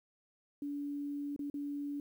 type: tone with dropouts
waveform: sine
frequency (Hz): 287.1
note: D4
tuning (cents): -39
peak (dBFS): -36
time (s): 0.62-2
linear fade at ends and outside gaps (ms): 2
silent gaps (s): 1.363-1.392 / 1.5-1.541
effects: 11-bit